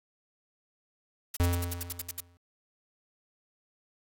blue noise bursts, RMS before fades -34 dBFS, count 10, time 1.34-2.204 s, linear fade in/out 5 ms, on 27 ms, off 66 ms
square tone with exponential decay, 87.31 Hz, F2, in tune, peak -22 dBFS, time 1.4-2.37 s, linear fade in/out 0 ms, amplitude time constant 210 ms
effects AAC 48 kbps

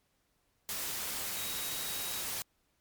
sine tone in noise, 3816 Hz, A#7, 40 cents sharp, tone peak -44 dBFS, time 1.36-2.21 s, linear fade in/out 0 ms, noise white, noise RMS -37 dBFS, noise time 0.69-2.42 s, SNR -10 dB, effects pink hiss -75 dBFS RMS until 2.8 s + MP3 96 kbps

